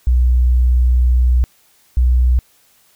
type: tone pair in turn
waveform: sine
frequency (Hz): 61.74 / 61.98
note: B1 / B1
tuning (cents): 0 / +7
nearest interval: unison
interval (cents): 7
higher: second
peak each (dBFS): -9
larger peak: neither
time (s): 0.07-1.44 / 1.97-2.39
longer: first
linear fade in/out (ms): 0
effects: white hiss -54 dBFS RMS until 2.95 s